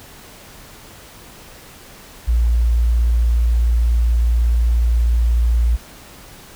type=tone; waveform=sine; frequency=58.27 Hz; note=A#1; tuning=in tune; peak=-12 dBFS; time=2.27-5.77 s; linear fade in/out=20 ms; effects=pink hiss -41 dBFS RMS until 6.55 s

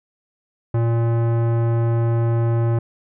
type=tone with tanh clipping; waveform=sine; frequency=116.1 Hz; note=A#2; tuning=7 cents flat; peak=-18 dBFS; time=0.74-2.79 s; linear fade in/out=5 ms; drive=18 dB; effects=none

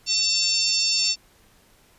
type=harmonic tone; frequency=901 Hz; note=A5; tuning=41 cents sharp; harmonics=3 / 4 / 5 / 6 / 7 / 8; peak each=-29 / -32 / -24 / -23 / -33 / -28 dBFS; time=0.06-1.16 s; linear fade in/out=50 ms; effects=pink hiss -57 dBFS RMS until 1.98 s + resampled to 32000 Hz

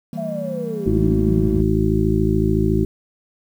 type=chord; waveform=triangle; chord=E diminished; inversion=none; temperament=equal with one note detuned; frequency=164.81 / 196 / 227.2 Hz; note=E3 / G3 / Bb3; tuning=0 / 0 / -44 cents; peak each=-28 dBFS; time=0.13-1.61 s; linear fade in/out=2 ms
type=linear sweep; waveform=sine; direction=down; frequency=680 to 57.7 Hz; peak=-25 dBFS; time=0.17-1.63 s; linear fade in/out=10 ms
type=harmonic tone; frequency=53.8 Hz; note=A1; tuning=38 cents flat; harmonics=1 / 2 / 3 / 4 / 6 / 7; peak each=-22 / -22 / -22 / -22 / -22 / -22 dBFS; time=0.86-2.85 s; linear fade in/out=5 ms
effects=8-bit

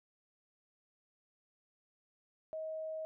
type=tone; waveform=sine; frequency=633 Hz; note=D#5; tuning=30 cents sharp; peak=-38 dBFS; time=2.53-3.05 s; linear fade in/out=0 ms; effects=none

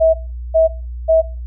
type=tone bursts; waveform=sine; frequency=646 Hz; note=E5; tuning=35 cents flat; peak=-8 dBFS; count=3; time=0-1.22 s; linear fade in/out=20 ms; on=140 ms; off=400 ms; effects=noise-tail reverb RT60 0.3 s tail -18 dB re dry + added 60 Hz sine -24 dBFS peak until 1.46 s

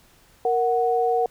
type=tone pair together; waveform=sine; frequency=466.2 / 740 Hz; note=A#4 / F#5; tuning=0 / 0 cents; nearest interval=minor sixth; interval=800 cents; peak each=-21 dBFS; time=0.45-1.26 s; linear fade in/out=2 ms; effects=pink hiss -56 dBFS RMS until 1.3 s

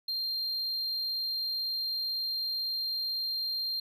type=tone; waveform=triangle; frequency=4186 Hz; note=C8; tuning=in tune; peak=-29 dBFS; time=0.08-3.8 s; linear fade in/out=5 ms; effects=none

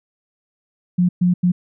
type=tone bursts at uneven times; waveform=sine; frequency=178.3 Hz; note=F3; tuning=36 cents sharp; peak=-12 dBFS; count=3; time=0.98-1.09 / 1.21-1.34 / 1.43-1.52 s; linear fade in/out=10 ms; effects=none

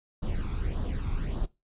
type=noise with flanger; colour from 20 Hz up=brown; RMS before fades=-30 dBFS; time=0.22-1.46 s; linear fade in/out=10 ms; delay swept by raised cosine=0.21 to 0.87 ms; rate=1.7 Hz; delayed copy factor=+0.65; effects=noise-tail reverb RT60 0.2 s tail -17 dB re dry + resampled to 8000 Hz

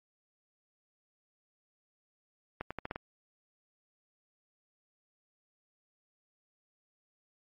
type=accelerating click train; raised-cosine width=0.5 ms; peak=-21 dBFS; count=6; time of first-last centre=2.61-2.959 s; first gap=96 ms; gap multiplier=0.84; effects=MP3 32 kbps

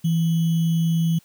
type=tone with sample-and-hold; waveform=sine; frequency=164.81 Hz; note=E3; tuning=in tune; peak=-17 dBFS; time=0.04-1.19 s; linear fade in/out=10 ms; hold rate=3150 Hz; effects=white hiss -57 dBFS RMS until 1.24 s

